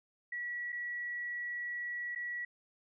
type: tone with dropouts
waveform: sine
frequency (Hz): 1934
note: B6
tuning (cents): -37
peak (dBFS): -36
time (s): 0.32-2.45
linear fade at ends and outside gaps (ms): 5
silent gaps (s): 0.722-0.726 / 2.15-2.158
effects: none